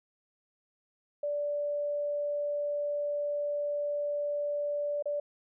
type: tone with dropouts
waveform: sine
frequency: 583 Hz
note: D5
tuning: 13 cents flat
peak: -29 dBFS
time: 1.23-5.2 s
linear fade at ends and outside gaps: 5 ms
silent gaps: 5.025-5.056 s
effects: none